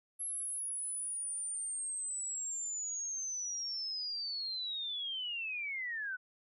sine linear sweep, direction down, 11175 to 1465 Hz, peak -36 dBFS, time 0.19-6.17 s, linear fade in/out 20 ms, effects none

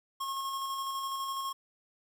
square tone with tremolo, 1084 Hz, C#6, 39 cents flat, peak -33 dBFS, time 0.2-1.53 s, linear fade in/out 10 ms, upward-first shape square, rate 12 Hz, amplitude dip 25%, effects 10-bit

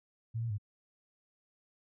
sine tone with pitch steps, 113.9 / 116.1 / 103.5 Hz, A#2 / A#2 / G#2, -40 / -7 / -5 cents, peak -32 dBFS, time 0.34-0.583 s, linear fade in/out 20 ms, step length 81 ms, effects none

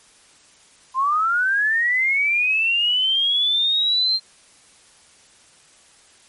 sine linear sweep, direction up, 1022 to 4186 Hz, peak -16 dBFS, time 0.94-4.2 s, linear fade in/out 50 ms, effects white hiss -52 dBFS RMS until 6.28 s + MP3 48 kbps

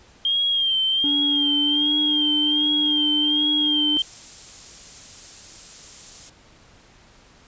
sine tone with vibrato, 3200 Hz, G7, 35 cents sharp, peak -18 dBFS, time 0.25-4.02 s, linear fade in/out 2 ms, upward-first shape sine, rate 1.3 Hz, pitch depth 56 cents each way
triangle tone with pitch glide, 287.9 to 298.1 Hz, D4 to D4, -34 to +26 cents, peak -22 dBFS, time 1.04-3.97 s, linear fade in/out 0 ms, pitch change +60 cents, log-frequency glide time 1.46-2.01 s
violet noise, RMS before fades -33 dBFS, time 3.98-6.3 s, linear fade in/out 10 ms
effects pink hiss -52 dBFS RMS until 7.47 s + resampled to 16000 Hz

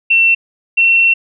sine tone pair in turn, 2701 / 2713 Hz, E7 / E7, +42 / +49 cents, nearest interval unison, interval 7 cents, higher second, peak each -7 dBFS, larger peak neither, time 0.1-0.35 / 0.77-1.14 s, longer second, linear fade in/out 10 ms, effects none

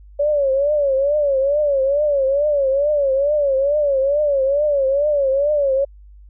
sine tone with vibrato, 565 Hz, C#5, 33 cents sharp, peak -14 dBFS, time 0.19-5.85 s, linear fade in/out 10 ms, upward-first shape triangle, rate 2.3 Hz, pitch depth 130 cents each way, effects added 50 Hz sine -40 dBFS peak until 6.29 s

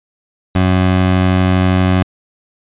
20% pulse tone, 92.5 Hz, F#2, in tune, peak -5 dBFS, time 0.55-2.03 s, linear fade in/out 5 ms, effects resampled to 8000 Hz

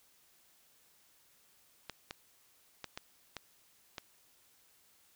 clicks, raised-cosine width 0.2 ms, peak -23 dBFS, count 6, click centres 1.897 / 2.109 / 2.843 / 2.975 / 3.367 / 3.982 s, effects white hiss -67 dBFS RMS until 5.15 s

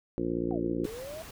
harmonic tone, 58 Hz, A#1, 8 cents flat, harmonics 1 / 2 / 3 / 4 / 5 / 6 / 7 / 8 / 9, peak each -43 / -43 / -37 / -38 / -33 / -32 / -44 / -39 / -42 dBFS, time 0.18-0.86 s, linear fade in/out 0 ms
sine linear two-way sweep, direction down then up, 784 to 293.7 to 656 Hz, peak -38 dBFS, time 0.51-1.22 s, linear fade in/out 0 ms, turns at 0.68 s
pink noise, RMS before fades -46 dBFS, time 0.84-1.31 s, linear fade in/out 5 ms
effects none

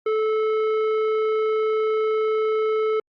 sine tone with hard clipping, 435.4 Hz, A4, 18 cents flat, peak -21 dBFS, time 0.06-3 s, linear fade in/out 5 ms, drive 15 dB, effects low-pass 2000 Hz 12 dB/octave + Opus 48 kbps

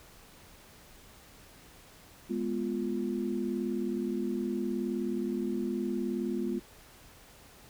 sine chord, F diminished, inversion first, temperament equal, 207.7 / 246.9 / 349.2 Hz, Ab3 / Cb4 / F4, 0 / 0 / 0 cents, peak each -34 dBFS, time 2.29-6.6 s, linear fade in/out 20 ms, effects pink hiss -55 dBFS RMS until 7.69 s

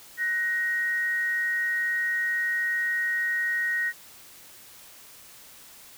sine tone pair together, 1493 / 1881.1 Hz, F#6 / A#6, +15 / +15 cents, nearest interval major third, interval 400 cents, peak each -34 / -24 dBFS, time 0.17-3.93 s, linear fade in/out 50 ms, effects white hiss -49 dBFS RMS until 5.97 s

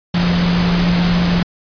sine tone in noise, 174.61 Hz, F3, in tune, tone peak -13 dBFS, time 0.14-1.43 s, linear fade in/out 5 ms, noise pink, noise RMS -20 dBFS, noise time 0.14-1.43 s, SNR +4 dB, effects resampled to 11025 Hz

